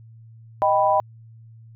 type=chord; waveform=sine; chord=Eb augmented; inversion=none; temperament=equal; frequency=622.3 / 784 / 987.8 Hz; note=Eb5 / G5 / B5; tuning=0 / 0 / 0 cents; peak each=-20 dBFS; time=0.62-1 s; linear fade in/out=0 ms; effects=added 113 Hz sine -43 dBFS peak until 1.75 s

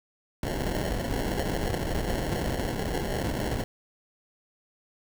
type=noise with sample-and-hold; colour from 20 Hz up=pink; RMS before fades=-29 dBFS; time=0.43-3.64 s; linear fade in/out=2 ms; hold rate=1225 Hz; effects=none

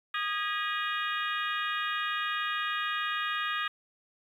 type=harmonic tone with a mistuned harmonic; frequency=411 Hz; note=G#4; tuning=18 cents flat; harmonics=3 / 4 / 5 / 6 / 7 / 8 / 9; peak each=-33 / -35 / -37 / -39 / -40 / -41 / -42 dBFS; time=0.14-3.68 s; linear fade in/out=5 ms; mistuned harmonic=5; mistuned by=-120 cents; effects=10-bit

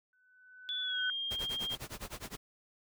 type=tone with exponential growth; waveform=sine; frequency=1503 Hz; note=F#6; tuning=27 cents sharp; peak=-30 dBFS; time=0.13-1.1 s; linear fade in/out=1 ms; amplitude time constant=210 ms
type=tone with pitch glide; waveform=sine; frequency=3444 to 3213 Hz; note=A7 to G7; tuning=-38 to +42 cents; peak=-34 dBFS; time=0.69-1.75 s; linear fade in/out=0 ms; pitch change=-120 cents; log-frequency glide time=0.83-1.02 s
type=noise with tremolo; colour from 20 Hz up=pink; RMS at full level=-41 dBFS; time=1.3-2.37 s; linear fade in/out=20 ms; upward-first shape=sine; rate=9.8 Hz; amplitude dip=95%
effects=none

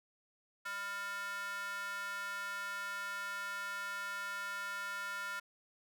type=tone with high-pass filter; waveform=square; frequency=200 Hz; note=G3; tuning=35 cents sharp; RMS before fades=-41 dBFS; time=0.65-5.4 s; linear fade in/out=10 ms; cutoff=1400 Hz; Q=4; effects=none

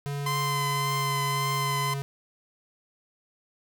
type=tone with pitch glide; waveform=square; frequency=142.3 to 139.05 Hz; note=C#3 to C#3; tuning=+46 to +6 cents; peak=-30 dBFS; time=0.06-2.02 s; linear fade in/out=0 ms; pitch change=-40 cents; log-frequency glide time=0.22-1.05 s
type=tone with vibrato; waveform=sawtooth; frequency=1031 Hz; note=C6; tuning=26 cents flat; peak=-23 dBFS; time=0.26-1.94 s; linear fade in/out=5 ms; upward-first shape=triangle; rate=1.8 Hz; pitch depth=24 cents each way
effects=none

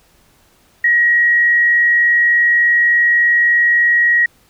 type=tone with frequency modulation; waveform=sine; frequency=1900 Hz; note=A#6; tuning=33 cents sharp; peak=-9 dBFS; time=0.84-4.26 s; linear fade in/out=5 ms; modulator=76.6 Hz; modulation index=0.3; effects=pink hiss -53 dBFS RMS until 4.49 s

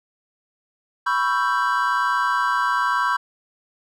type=chord; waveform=triangle; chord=C# half-diminished seventh; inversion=third; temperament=equal with one note detuned; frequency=987.8 / 1108.7 / 1335.4 / 1568 Hz; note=B5 / C#6 / E6 / G6; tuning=0 / 0 / +22 / 0 cents; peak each=-21 / -22 / -24 / -22 dBFS; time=1.06-3.17 s; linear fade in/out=10 ms; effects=none

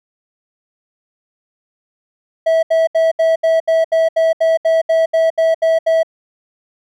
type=tone bursts; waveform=triangle; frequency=651 Hz; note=E5; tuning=22 cents flat; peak=-8 dBFS; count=15; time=2.46-6.032 s; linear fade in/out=10 ms; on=170 ms; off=73 ms; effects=none

